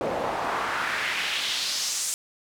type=noise with band-pass filter sweep; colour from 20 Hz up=pink; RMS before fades=-28 dBFS; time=0.01-2.14 s; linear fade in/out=0 ms; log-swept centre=530 to 8000 Hz; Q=1.9; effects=none